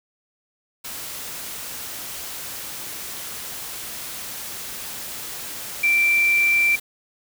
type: tone in noise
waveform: sine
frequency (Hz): 2349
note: D7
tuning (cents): 0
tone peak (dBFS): -15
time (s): 5.83-6.76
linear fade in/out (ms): 10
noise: white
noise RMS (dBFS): -33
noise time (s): 0.84-6.8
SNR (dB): +15
effects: none